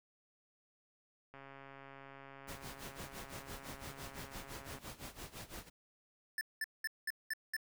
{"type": "click train", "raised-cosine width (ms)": 0.5, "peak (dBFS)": -38, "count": 473, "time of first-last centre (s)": [1.34, 4.785], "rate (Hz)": 137}
{"type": "noise with tremolo", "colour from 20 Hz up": "pink", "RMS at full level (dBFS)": -46, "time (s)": [2.47, 5.7], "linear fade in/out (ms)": 20, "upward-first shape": "sine", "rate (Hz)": 5.9, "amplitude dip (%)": 85}
{"type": "tone bursts", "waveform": "square", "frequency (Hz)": 1760, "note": "A6", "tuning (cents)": 0, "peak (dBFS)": -36, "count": 6, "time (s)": [6.38, 7.566], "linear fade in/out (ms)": 2, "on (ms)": 31, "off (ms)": 200}
{"effects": []}